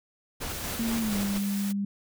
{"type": "noise with tremolo", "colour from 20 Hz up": "pink", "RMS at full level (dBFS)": -34, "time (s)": [0.4, 1.39], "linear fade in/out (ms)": 20, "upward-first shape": "square", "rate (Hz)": 4.2, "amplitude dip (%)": 35}
{"type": "noise", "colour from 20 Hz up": "white", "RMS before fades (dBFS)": -39, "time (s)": [0.48, 1.73], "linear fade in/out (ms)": 20}
{"type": "tone with pitch glide", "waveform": "sine", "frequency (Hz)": [228.7, 200.2], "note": ["A#3", "G3"], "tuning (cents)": [-33, 37], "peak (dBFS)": -26, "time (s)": [0.79, 1.85], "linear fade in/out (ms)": 5, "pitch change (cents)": -230, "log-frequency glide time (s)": [1, 1.16]}
{"effects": []}